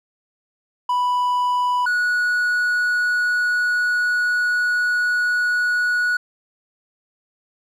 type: tone pair in turn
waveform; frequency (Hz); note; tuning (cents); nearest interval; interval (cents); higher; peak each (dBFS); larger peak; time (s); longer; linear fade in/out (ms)
triangle; 987.8 / 1463; B5 / F#6; 0 / -20; perfect fifth; 680; second; -15; neither; 0.89-1.86 / 1.86-6.17; second; 5
effects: none